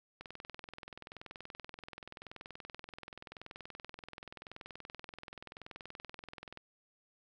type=click train; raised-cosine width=0.3 ms; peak=-30 dBFS; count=134; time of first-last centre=0.21-6.574 s; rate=20.9 Hz; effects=none